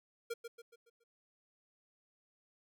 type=tone with echo; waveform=square; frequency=466.2 Hz; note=A#4; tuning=in tune; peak=-37 dBFS; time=0.3-0.34 s; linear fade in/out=10 ms; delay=140 ms; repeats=5; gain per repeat=-7 dB; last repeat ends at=1.04 s; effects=none